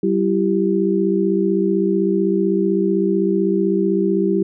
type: tone cluster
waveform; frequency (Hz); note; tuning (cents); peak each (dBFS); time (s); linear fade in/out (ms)
sine; 192.7 / 335.9 / 391.7; G3 / E4 / G4; -29 / +33 / -1; -19; 0.03-4.43; 5
effects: none